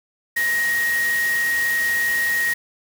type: tone in noise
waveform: sine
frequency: 1881 Hz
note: A#6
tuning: 15 cents sharp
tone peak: -18 dBFS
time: 0.36-2.54 s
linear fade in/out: 10 ms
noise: white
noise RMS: -30 dBFS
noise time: 0.36-2.54 s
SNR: +9 dB
effects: none